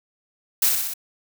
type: noise with echo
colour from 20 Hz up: blue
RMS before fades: -18 dBFS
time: 0.62-0.69 s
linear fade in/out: 5 ms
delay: 62 ms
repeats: 4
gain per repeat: -3 dB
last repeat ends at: 0.938 s
effects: none